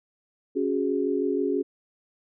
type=chord; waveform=sine; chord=C# suspended fourth; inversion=none; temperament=just; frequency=277.2 / 369.6 / 415.8 Hz; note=C#4 / F#4 / G#4; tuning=0 / -2 / +2 cents; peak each=-27 dBFS; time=0.55-1.63 s; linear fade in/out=20 ms; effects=none